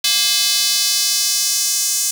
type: tone with high-pass filter sweep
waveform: square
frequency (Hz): 233.1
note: A#3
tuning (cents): 0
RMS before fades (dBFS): -17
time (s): 0.04-2.11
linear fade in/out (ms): 5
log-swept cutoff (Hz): 3800 to 6600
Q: 2
effects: none